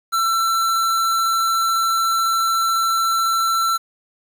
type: tone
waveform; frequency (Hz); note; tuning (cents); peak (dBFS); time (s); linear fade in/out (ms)
square; 1343; E6; +32; -17; 0.12-3.78; 20
effects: 8-bit